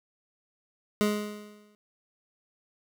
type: tone with exponential decay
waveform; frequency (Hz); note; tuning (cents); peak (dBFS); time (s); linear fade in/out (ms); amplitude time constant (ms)
25% pulse; 209; G#3; +11; -17; 1.01-1.75; 0; 160
effects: none